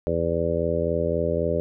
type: harmonic tone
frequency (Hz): 83.8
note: E2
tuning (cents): +29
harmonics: 1 / 2 / 3 / 4 / 5 / 6 / 7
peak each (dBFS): -30 / -30 / -33 / -32 / -28 / -27 / -27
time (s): 0.07-1.6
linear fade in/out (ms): 0
effects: none